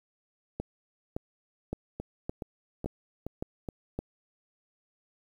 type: two click trains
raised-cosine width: 2 ms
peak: -19 / -22 dBFS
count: 7 / 5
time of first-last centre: 0.6-3.99 / 2-3.688 s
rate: 1.77 / 2.37 Hz
effects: 9-bit